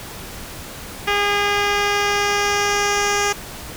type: tone with low-pass filter sweep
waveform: 10% pulse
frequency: 407.9 Hz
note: G#4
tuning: 31 cents flat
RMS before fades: -19 dBFS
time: 1.07-3.33 s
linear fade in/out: 10 ms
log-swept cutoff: 3600 to 6900 Hz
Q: 1.8
effects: pink hiss -34 dBFS RMS until 3.76 s